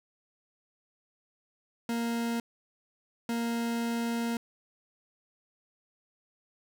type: tone bursts at uneven times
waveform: 40% pulse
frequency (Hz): 233.1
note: A#3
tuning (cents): 0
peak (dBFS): -28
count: 2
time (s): 1.89-2.4 / 3.29-4.37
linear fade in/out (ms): 2
effects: none